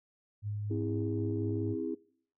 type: tone with tremolo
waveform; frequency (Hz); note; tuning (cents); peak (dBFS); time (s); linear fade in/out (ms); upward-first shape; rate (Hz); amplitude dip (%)
sine; 104.1; G#2; +5; -32; 0.42-1.76; 50; triangle; 4; 25
type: chord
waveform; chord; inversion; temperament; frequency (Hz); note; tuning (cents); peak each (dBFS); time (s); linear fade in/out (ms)
sine; C augmented; none; just; 261.6 / 327 / 408.8; C4 / E4 / G#4; 0 / -14 / -27; -37 / -35 / -38; 0.7-1.95; 10
effects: noise-tail reverb RT60 0.6 s tail -23 dB re dry + tanh soft clip ceiling -20 dBFS